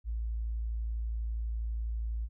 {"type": "tone", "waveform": "sine", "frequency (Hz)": 56.1, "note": "A1", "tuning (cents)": 34, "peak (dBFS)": -31, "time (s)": [0.04, 2.29], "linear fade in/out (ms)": 50, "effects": []}